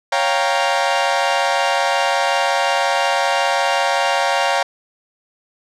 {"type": "chord", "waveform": "sawtooth", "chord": "G half-diminished seventh", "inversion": "second", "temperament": "equal", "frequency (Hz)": [554.4, 698.5, 784, 932.3], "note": ["Db5", "F5", "G5", "Bb5"], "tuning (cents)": [0, 0, 0, 0], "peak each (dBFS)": -17, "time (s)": [0.12, 4.63], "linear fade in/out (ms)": 5, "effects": ["low-pass 6000 Hz 12 dB/octave"]}